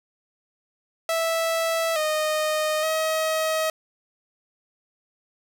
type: tone with pitch steps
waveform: sawtooth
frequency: 657 / 617 / 634 Hz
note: E5 / D#5 / D#5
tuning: -6 / -15 / +32 cents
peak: -18 dBFS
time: 1.09-3.7 s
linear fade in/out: 2 ms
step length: 870 ms
effects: none